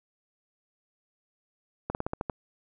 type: slowing click train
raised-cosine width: 1 ms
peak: -16 dBFS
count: 7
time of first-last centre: 1.9-2.298 s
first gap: 49 ms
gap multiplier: 1.12
effects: none